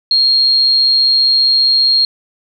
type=tone; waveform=sine; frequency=4245 Hz; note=C8; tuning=24 cents sharp; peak=-8 dBFS; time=0.11-2.05 s; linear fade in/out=2 ms; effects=none